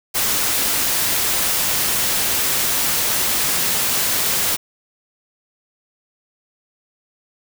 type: noise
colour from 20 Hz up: white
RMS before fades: -19 dBFS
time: 0.14-4.57 s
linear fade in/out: 20 ms
effects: none